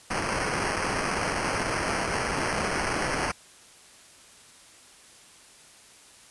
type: noise with sample-and-hold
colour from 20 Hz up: white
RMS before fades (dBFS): -28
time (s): 0.1-3.32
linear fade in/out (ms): 10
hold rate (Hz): 3675
effects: white hiss -52 dBFS RMS until 6.3 s + resampled to 24000 Hz